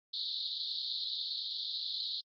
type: band-pass noise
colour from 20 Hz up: pink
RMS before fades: -38 dBFS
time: 0.13-2.21 s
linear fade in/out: 10 ms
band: 3600 to 4500 Hz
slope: 96 dB/octave
effects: AAC 32 kbps